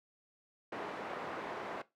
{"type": "band-pass noise", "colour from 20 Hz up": "pink", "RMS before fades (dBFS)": -42, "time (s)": [0.72, 1.82], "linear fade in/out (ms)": 5, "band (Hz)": [370, 1500], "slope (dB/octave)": 12, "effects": ["noise-tail reverb RT60 0.2 s tail -17 dB re dry"]}